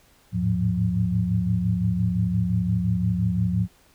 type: tone cluster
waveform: sine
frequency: 80.1 / 106.2 / 112 / 178 Hz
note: E2 / G#2 / A2 / F3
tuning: -49 / +39 / +31 / +33 cents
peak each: -31 / -25 / -27 / -23 dBFS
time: 0.32-3.68 s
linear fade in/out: 50 ms
effects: pink hiss -58 dBFS RMS until 3.94 s